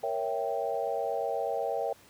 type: chord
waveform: sine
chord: A# diminished seventh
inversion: none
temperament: equal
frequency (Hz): 466.2 / 554.4 / 659.3 / 784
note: A#4 / C#5 / E5 / G5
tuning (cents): 0 / 0 / 0 / 0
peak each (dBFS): -34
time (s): 0.03-1.93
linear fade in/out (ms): 5
effects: pink hiss -57 dBFS RMS until 2.09 s + high-pass 100 Hz 12 dB/octave